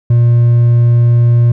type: tone with hard clipping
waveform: triangle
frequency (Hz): 119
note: A#2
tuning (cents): +36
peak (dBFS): -6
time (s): 0.1-1.52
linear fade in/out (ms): 5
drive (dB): 5
effects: none